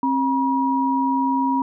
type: tone pair together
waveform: sine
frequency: 267.1 / 960 Hz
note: C4 / B5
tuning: +36 / -49 cents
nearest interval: octave + minor seventh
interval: 2215 cents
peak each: -20 dBFS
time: 0.03-1.62 s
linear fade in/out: 2 ms
effects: none